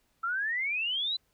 sine exponential sweep, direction up, 1318.5 to 4067 Hz, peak -28 dBFS, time 0.23-1.17 s, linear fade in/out 10 ms, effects pink hiss -72 dBFS RMS until 1.33 s

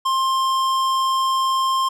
sine tone with tanh clipping, 1057 Hz, C6, 17 cents sharp, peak -19 dBFS, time 0.05-1.89 s, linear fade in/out 10 ms, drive 16 dB, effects none

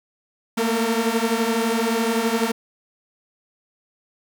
sawtooth tone cluster, 222.3 / 234.1 / 455.6 Hz, A3 / A#3 / A#4, +18 / +8 / -40 cents, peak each -20 dBFS, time 0.57-2.52 s, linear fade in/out 10 ms, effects none

